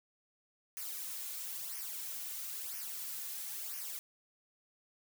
blue noise with flanger, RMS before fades -42 dBFS, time 0.77-3.99 s, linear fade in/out 0 ms, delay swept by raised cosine 0.25 to 3.15 ms, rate 1 Hz, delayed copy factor -0.7, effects none

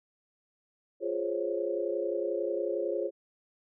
sine chord, Db major seventh, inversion first, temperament equal, 349.2 / 415.3 / 523.3 / 554.4 Hz, F4 / Ab4 / C5 / Db5, 0 / 0 / 0 / 0 cents, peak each -34 / -34 / -35 / -34 dBFS, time 1-3.11 s, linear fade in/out 50 ms, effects none

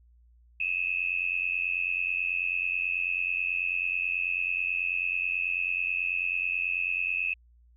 sine tone with amplitude modulation, 2584 Hz, E7, 35 cents flat, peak -22 dBFS, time 0.6-7.34 s, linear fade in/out 5 ms, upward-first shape sine, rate 89.2 Hz, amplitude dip 100%, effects added 59 Hz sine -56 dBFS peak until 7.76 s

